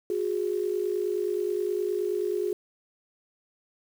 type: tone pair together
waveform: sine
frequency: 363.5 / 413 Hz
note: F#4 / G#4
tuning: -31 / -10 cents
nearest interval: major second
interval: 221 cents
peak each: -28 dBFS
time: 0.1-2.53 s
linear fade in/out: 2 ms
effects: 8-bit